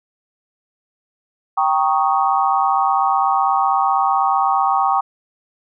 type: chord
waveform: sine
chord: Eb dominant seventh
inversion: first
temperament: equal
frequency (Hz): 784 / 932.3 / 1108.7 / 1244.5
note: G5 / Bb5 / Db6 / Eb6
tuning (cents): 0 / 0 / 0 / 0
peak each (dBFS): -17 / -21 / -19 / -22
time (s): 1.57-5.01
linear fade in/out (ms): 10
effects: none